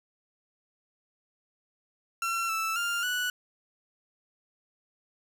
30% pulse tone with pitch steps, 1356 / 1320 / 1398 / 1477 Hz, E6 / E6 / F6 / F#6, +49 / +2 / +1 / -3 cents, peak -25 dBFS, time 2.22-3.3 s, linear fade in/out 2 ms, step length 270 ms, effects 9-bit

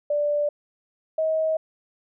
sine tone pair in turn, 587.3 / 634.7 Hz, D5 / D#5, 0 / +34 cents, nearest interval minor second, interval 134 cents, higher second, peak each -20 dBFS, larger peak neither, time 0.1-0.49 / 1.18-1.57 s, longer neither, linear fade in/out 5 ms, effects none

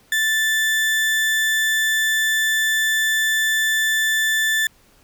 35% pulse tone, 1760 Hz, A6, in tune, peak -15 dBFS, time 0.12-4.67 s, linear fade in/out 2 ms, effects pink hiss -55 dBFS RMS until 5.03 s

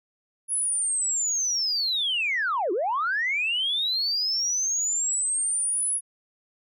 sine linear two-way sweep, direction down then up, 10490 to 329.6 to 10490 Hz, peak -22 dBFS, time 0.48-6.01 s, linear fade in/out 50 ms, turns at 2.72 s, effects tanh soft clip ceiling -18 dBFS

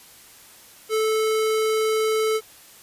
square tone, 437 Hz, A4, 12 cents flat, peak -20 dBFS, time 0.89-2.41 s, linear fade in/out 50 ms, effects white hiss -48 dBFS RMS until 2.82 s + resampled to 32000 Hz

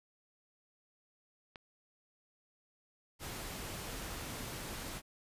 click, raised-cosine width 0.3 ms, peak -31 dBFS, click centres 1.558 s
pink noise, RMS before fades -43 dBFS, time 3.19-5.02 s, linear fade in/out 50 ms
effects resampled to 32000 Hz

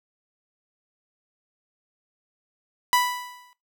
sawtooth tone with exponential decay, 987.8 Hz, B5, in tune, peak -12 dBFS, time 2.93-3.53 s, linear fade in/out 0 ms, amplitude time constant 130 ms, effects noise-tail reverb RT60 0.2 s tail -18 dB re dry

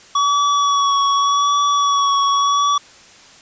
square tone with vibrato, 1133 Hz, C#6, 37 cents sharp, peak -14 dBFS, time 0.15-2.78 s, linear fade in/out 5 ms, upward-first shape sine, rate 0.85 Hz, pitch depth 21 cents each way, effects white hiss -44 dBFS RMS until 3.41 s + resampled to 16000 Hz

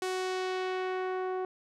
sawtooth tone with low-pass filter sweep, 371.6 Hz, F#4, 7 cents sharp, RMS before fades -33 dBFS, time 0.02-1.45 s, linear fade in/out 2 ms, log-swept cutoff 9600 to 960 Hz, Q 0.88, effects none

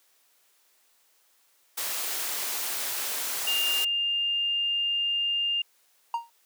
white noise, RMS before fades -31 dBFS, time 1.77-3.85 s, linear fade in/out 10 ms
sine tone, 2807 Hz, F7, 8 cents sharp, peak -24 dBFS, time 3.47-5.62 s, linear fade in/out 5 ms
triangle tone with exponential decay, 932.3 Hz, A#5, in tune, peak -20 dBFS, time 6.14-6.3 s, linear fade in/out 2 ms, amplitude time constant 34 ms
effects white hiss -65 dBFS RMS until 6.45 s + high-pass 400 Hz 12 dB/octave

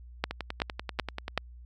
two click trains, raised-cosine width 0.3 ms, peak -10 / -17 dBFS, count 4 / 12, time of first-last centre 0.24-1.376 / 0.31-1.378 s, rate 2.64 / 10.3 Hz, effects added 60 Hz sine -45 dBFS peak until 1.65 s + MP3 96 kbps

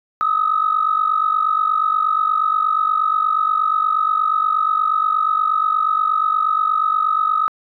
sine tone pair together, 1241 / 1289.4 Hz, D#6 / E6, -5 / -39 cents, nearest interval minor second, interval 66 cents, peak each -17 dBFS, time 0.21-7.48 s, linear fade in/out 0 ms, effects tanh soft clip ceiling -7 dBFS

